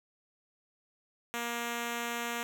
5% pulse tone, 236.2 Hz, A#3, 23 cents sharp, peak -22 dBFS, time 1.34-2.43 s, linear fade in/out 0 ms, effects none

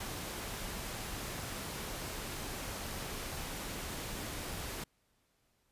pink noise, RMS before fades -41 dBFS, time 0-4.84 s, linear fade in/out 5 ms, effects pink hiss -75 dBFS RMS until 5.71 s + resampled to 32000 Hz

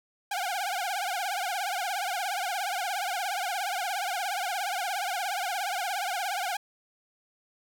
sawtooth tone with vibrato, 758 Hz, F#5, 42 cents sharp, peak -25 dBFS, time 0.31-6.57 s, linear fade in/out 5 ms, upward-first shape triangle, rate 17 Hz, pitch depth 180 cents each way, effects none

